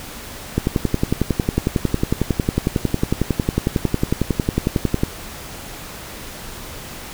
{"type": "click train", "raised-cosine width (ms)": 3, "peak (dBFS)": -3, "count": 50, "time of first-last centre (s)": [0.58, 5.035], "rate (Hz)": 11, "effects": ["pink hiss -34 dBFS RMS until 7.13 s"]}